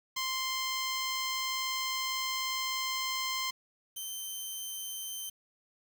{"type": "tone pair in turn", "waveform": "10% pulse", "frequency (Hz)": [1046.5, 3102], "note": ["C6", "G7"], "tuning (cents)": [0, -19], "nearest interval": "octave + perfect fifth", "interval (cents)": 1881, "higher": "second", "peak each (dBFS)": [-23, -29], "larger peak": "first", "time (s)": [[0.16, 3.51], [3.96, 5.3]], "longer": "first", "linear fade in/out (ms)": 10, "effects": ["9-bit"]}